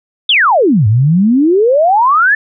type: exponential two-way sweep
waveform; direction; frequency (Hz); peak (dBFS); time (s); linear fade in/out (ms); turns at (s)
sine; down then up; 3654 to 100.7 to 1787; -6; 0.29-2.35; 5; 0.87
effects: none